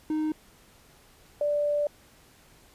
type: tone pair in turn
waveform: triangle / sine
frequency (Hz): 309.5 / 586.6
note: D#4 / D5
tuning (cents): -9 / -2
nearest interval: major seventh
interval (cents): 1107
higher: second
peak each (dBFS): -23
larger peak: neither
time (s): 0.1-0.32 / 1.41-1.87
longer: second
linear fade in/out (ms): 2
effects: pink hiss -57 dBFS RMS until 2.74 s + resampled to 32000 Hz